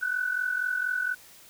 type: tone pair together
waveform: sine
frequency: 1480 / 1524.2 Hz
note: F#6 / G6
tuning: 0 / -49 cents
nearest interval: minor second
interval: 51 cents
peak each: -27 / -31 dBFS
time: 0.01-1.15 s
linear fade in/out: 20 ms
effects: white hiss -52 dBFS RMS until 1.49 s